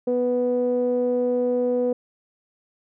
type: tone with low-pass filter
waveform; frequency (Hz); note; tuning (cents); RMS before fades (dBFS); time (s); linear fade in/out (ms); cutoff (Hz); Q
sawtooth; 246.9; B3; 0; -22; 0.07-1.93; 5; 500; 4.8
effects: none